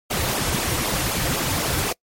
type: noise with flanger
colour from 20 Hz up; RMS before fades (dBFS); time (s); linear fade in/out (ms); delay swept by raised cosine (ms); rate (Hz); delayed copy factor
pink; -23; 0.1-1.93; 10; 0.49 to 4.99; 3.9; -0.7
effects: noise-tail reverb RT60 0.1 s tail -25 dB re dry + MP3 64 kbps